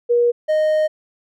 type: tone pair in turn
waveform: sine / triangle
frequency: 478.4 / 618.7 Hz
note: A#4 / D#5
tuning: +45 / -10 cents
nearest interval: major third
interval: 445 cents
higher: second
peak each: -12 dBFS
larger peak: neither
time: 0.09-0.32 / 0.48-0.88 s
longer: second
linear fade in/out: 20 ms
effects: none